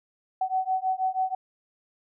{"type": "beating tone pair", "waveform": "sine", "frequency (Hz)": [750, 756.2], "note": ["F#5", "F#5"], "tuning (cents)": [23, 38], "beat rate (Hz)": 6.2, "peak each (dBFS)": -27, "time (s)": [0.41, 1.35], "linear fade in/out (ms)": 5, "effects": []}